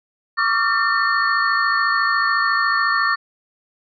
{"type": "tone cluster", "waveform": "sine", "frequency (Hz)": [1130, 1184, 1380, 1802, 4369], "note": ["C#6", "D6", "F6", "A6", "C#8"], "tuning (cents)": [33, 14, -21, 41, -26], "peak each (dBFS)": [-22, -23, -23, -19, -28], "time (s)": [0.37, 3.16], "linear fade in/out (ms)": 20, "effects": []}